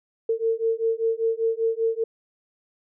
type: beating tone pair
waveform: sine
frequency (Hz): 450 / 455.1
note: A4 / A#4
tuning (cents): +39 / -42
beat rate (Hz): 5.1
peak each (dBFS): -24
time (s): 0.29-2.04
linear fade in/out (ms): 5
effects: none